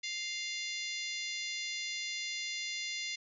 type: harmonic tone with a mistuned harmonic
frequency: 698.5 Hz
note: F5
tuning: in tune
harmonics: 3 / 4 / 5 / 6 / 7 / 8 / 9 / 10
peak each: -40 / -45 / -43 / -45 / -44 / -49 / -49 / -50 dBFS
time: 0.03-3.16 s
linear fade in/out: 10 ms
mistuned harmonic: 8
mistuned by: +58 cents
effects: none